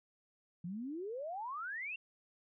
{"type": "exponential sweep", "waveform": "sine", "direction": "up", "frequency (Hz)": [164.81, 2778], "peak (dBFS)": -39, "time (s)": [0.64, 1.96], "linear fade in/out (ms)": 5, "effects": []}